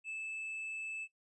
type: tone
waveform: triangle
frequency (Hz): 2623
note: E7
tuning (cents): -9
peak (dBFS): -37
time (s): 0.04-1.08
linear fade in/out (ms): 50
effects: noise-tail reverb RT60 0.2 s tail -24 dB re dry + resampled to 24000 Hz